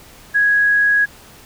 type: tone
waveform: sine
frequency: 1661.2 Hz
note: G#6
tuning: in tune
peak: -11 dBFS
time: 0.34-1.06 s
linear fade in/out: 20 ms
effects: pink hiss -43 dBFS RMS until 1.45 s